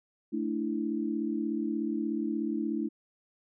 sine chord, A suspended fourth, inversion none, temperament just, 220 / 293.3 / 330 Hz, A3 / D4 / E4, 0 / -2 / +2 cents, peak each -33 dBFS, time 0.32-2.89 s, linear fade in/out 20 ms, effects none

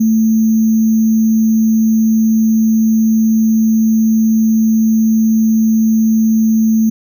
sine tone with sample-and-hold, 221 Hz, A3, 8 cents sharp, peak -8 dBFS, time 0-6.9 s, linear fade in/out 10 ms, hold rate 6300 Hz, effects none

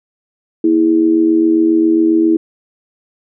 sine tone with amplitude modulation, 326.1 Hz, E4, 19 cents flat, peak -5 dBFS, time 0.64-2.37 s, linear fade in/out 5 ms, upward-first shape sine, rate 87.4 Hz, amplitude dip 70%, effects none

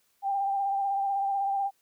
sine tone with vibrato, 791 Hz, G5, 15 cents sharp, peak -25 dBFS, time 0.22-1.71 s, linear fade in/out 50 ms, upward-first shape sine, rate 16 Hz, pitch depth 28 cents each way, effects white hiss -70 dBFS RMS until 1.81 s

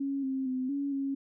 sine tone with pitch steps, 276.1 / 265.6 / 257.1 / 281 / 274.3 Hz, C#4 / C4 / C4 / C#4 / C#4, -7 / +26 / -30 / +24 / -18 cents, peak -29 dBFS, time 0-1.15 s, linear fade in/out 10 ms, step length 230 ms, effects none

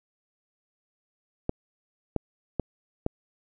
clicks, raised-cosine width 2 ms, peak -12 dBFS, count 4, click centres 1.494 / 2.163 / 2.597 / 3.064 s, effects none

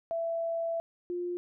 sine tone pair in turn, 666 / 352.8 Hz, E5 / F4, +18 / +18 cents, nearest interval major seventh, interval 1100 cents, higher first, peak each -29 / -31 dBFS, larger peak first, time 0.11-0.8 / 1.1-1.37 s, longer first, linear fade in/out 0 ms, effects none

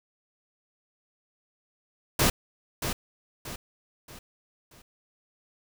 pink noise with echo, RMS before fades -22 dBFS, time 2.19-2.3 s, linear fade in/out 5 ms, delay 630 ms, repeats 4, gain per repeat -8 dB, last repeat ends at 4.82 s, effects none

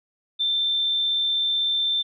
sine tone, 3562 Hz, A7, 21 cents sharp, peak -20 dBFS, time 0.39-2.03 s, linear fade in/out 20 ms, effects none

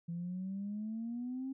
sine exponential sweep, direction up, 167.1 to 270 Hz, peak -36 dBFS, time 0.08-1.53 s, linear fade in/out 10 ms, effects tanh soft clip ceiling -32 dBFS

